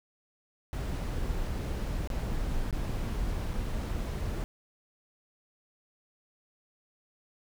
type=noise with dropouts; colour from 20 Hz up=brown; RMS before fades=-32 dBFS; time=0.73-4.44 s; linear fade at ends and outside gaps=0 ms; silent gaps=2.074-2.102 / 2.709-2.727 / 3.534-3.538 s; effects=none